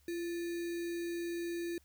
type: tone with sample-and-hold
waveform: sine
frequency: 341.7 Hz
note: F4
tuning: 38 cents flat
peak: -35 dBFS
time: 0.08-1.78 s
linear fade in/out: 2 ms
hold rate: 2100 Hz
effects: added 72 Hz sine -66 dBFS peak until 1.84 s + white hiss -71 dBFS RMS until 1.84 s